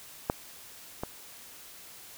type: clicks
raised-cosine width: 1 ms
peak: -11 / -18 dBFS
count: 2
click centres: 0.299 / 1.035 s
effects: white hiss -49 dBFS RMS until 2.17 s